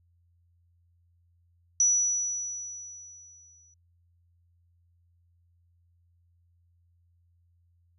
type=tone with exponential decay; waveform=sine; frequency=5900 Hz; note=F#8; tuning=6 cents flat; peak=-18 dBFS; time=1.8-3.74 s; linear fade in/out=2 ms; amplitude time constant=420 ms; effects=added 86 Hz sine -63 dBFS peak until 7.98 s